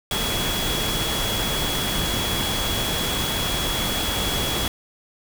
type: tone in noise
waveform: sine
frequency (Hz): 3351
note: G#7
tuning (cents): +15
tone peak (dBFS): -27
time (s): 0.11-4.68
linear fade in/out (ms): 2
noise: pink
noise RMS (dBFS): -25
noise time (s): 0.11-4.68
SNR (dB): -5
effects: none